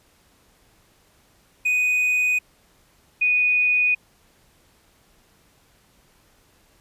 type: tone pair in turn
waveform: triangle / sine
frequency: 2489 / 2477 Hz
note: D#7 / D#7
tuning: 0 / -8 cents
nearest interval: unison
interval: 8 cents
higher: first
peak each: -16 dBFS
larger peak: neither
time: 1.65-2.39 / 3.21-3.95 s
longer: neither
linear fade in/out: 10 ms
effects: pink hiss -59 dBFS RMS until 6.8 s + resampled to 32000 Hz